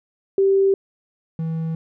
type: tone pair in turn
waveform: sine / triangle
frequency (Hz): 390 / 162.09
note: G4 / E3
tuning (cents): -9 / -29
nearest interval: octave + minor third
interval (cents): 1520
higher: first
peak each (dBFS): -13 / -20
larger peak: first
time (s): 0.38-0.74 / 1.39-1.75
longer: neither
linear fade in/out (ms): 2
effects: none